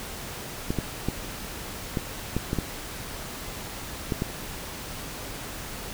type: clicks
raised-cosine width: 3 ms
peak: -12 dBFS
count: 9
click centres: 0.705 / 0.787 / 1.086 / 1.972 / 2.366 / 2.531 / 2.587 / 4.122 / 4.221 s
effects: pink hiss -37 dBFS RMS until 5.93 s